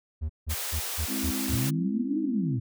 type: tone bursts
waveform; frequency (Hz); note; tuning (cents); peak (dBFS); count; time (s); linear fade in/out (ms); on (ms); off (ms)
triangle; 77.78; D#2; 0; -25; 6; 0.21-1.57; 20; 85; 170
type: high-pass noise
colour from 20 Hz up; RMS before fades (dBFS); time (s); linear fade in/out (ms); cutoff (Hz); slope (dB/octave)
white; -33; 0.49-1.71; 20; 370; 48
type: chord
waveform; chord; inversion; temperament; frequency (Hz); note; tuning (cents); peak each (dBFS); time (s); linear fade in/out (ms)
sine; Ab augmented; none; equal with one note detuned; 206 / 261.6 / 329.6; Ab3 / C4 / E4; -14 / 0 / 0; -35 / -31 / -37; 1.07-2.6; 50
type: exponential two-way sweep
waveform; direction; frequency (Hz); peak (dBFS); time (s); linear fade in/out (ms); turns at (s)
sine; up then down; 110.5 to 329.6 to 110.5; -26; 1.52-2.6; 10; 2.21
effects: none